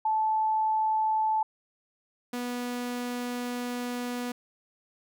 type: tone pair in turn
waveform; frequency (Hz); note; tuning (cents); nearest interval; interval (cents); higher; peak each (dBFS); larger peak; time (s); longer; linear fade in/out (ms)
sine / sawtooth; 872 / 244.7; A5 / B3; -16 / -16; octave + minor seventh; 2200; first; -23 / -27; first; 0.05-1.43 / 2.33-4.32; second; 5
effects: none